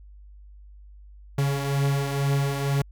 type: beating tone pair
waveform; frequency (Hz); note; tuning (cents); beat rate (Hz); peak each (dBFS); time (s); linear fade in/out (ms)
45% pulse; 139.2 / 141.3; C#3 / C#3; +8 / +34; 2.1; -23 / -29; 1.38-2.82; 5
effects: added 50 Hz sine -44 dBFS peak until 2.91 s